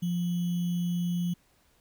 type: tone with sample-and-hold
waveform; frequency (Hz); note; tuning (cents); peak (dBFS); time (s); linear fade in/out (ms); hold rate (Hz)
sine; 174.61; F3; 0; -26; 0.02-1.34; 10; 3150
effects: pink hiss -66 dBFS RMS until 1.8 s